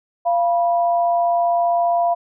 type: tone pair together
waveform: sine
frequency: 690.1 / 975 Hz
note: F5 / B5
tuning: -21 / -23 cents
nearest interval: tritone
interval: 598 cents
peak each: -15 / -24 dBFS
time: 0.25-2.15 s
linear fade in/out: 20 ms
effects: none